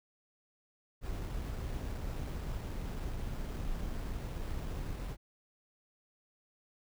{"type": "noise with sample-and-hold", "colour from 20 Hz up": "brown", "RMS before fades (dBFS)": -38, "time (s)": [1.01, 5.17], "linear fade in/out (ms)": 50, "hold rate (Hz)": 6300, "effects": []}